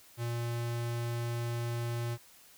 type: tone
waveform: square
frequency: 118.2 Hz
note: A#2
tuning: 24 cents sharp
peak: -33 dBFS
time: 0.17-2.18 s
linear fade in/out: 50 ms
effects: white hiss -58 dBFS RMS until 2.57 s